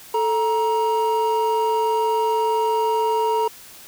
triangle tone pair together, 439.2 / 942 Hz, A4 / A#5, -3 / +18 cents, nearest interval octave + minor second, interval 1321 cents, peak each -19 / -18 dBFS, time 0.14-3.48 s, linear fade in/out 5 ms, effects white hiss -43 dBFS RMS until 3.87 s

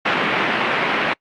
white band-pass noise, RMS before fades -19 dBFS, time 0.05-1.14 s, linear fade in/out 10 ms, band 150 to 2600 Hz, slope 24 dB/octave, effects noise-tail reverb RT60 0.1 s tail -25 dB re dry + Opus 48 kbps

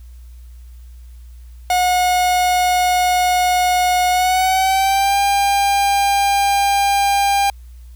45% pulse tone with pitch glide, 725 to 799.8 Hz, F#5 to G5, -35 to +35 cents, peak -13 dBFS, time 1.7-7.5 s, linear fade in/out 2 ms, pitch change +170 cents, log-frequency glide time 4.1-5.18 s, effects added 60 Hz sine -35 dBFS peak until 7.95 s + white hiss -57 dBFS RMS until 7.95 s

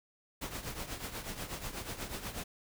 pink noise with tremolo, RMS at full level -38 dBFS, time 0.41-2.44 s, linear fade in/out 10 ms, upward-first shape triangle, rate 8.2 Hz, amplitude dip 75%, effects none

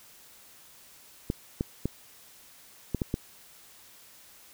clicks, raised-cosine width 3 ms, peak -14 dBFS, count 6, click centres 1.301 / 1.609 / 1.856 / 2.947 / 3.018 / 3.141 s, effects white hiss -54 dBFS RMS until 4.53 s

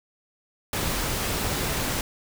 pink noise, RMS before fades -27 dBFS, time 0.73-2.01 s, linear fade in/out 2 ms, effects none

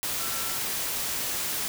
sine tone in noise, 1346 Hz, E6, 36 cents sharp, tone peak -41 dBFS, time 0.2-0.58 s, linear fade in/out 0 ms, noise white, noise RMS -30 dBFS, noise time 0.03-1.68 s, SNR -14 dB, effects none

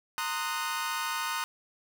sawtooth chord, C half-diminished seventh, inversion third, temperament equal with one note detuned, 920 / 1046.5 / 1244.5 / 1480 Hz, Bb5 / C6 / Eb6 / Gb6, -23 / 0 / 0 / 0 cents, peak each -32 / -34 / -31 / -33 dBFS, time 0.18-1.44 s, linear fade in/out 0 ms, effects none

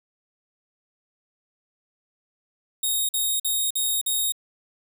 5% pulse tone bursts, 3729 Hz, A#7, in tune, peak -14 dBFS, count 5, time 2.83-4.322 s, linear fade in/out 5 ms, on 260 ms, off 48 ms, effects none

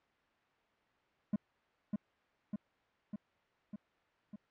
triangle tone with echo, 207.7 Hz, G#3, in tune, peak -27 dBFS, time 1.33-1.36 s, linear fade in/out 5 ms, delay 600 ms, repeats 5, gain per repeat -3 dB, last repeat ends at 4.36 s, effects white hiss -72 dBFS RMS until 4.5 s + low-pass 2000 Hz 12 dB/octave

